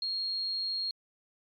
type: tone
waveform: sine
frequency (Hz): 4262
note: C8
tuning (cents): +31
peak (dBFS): -30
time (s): 0.02-0.91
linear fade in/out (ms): 2
effects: MP3 64 kbps